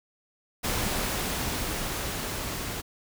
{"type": "noise with level ramp", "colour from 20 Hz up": "pink", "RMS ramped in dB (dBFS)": [-28, -34], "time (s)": [0.63, 2.82], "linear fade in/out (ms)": 20, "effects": []}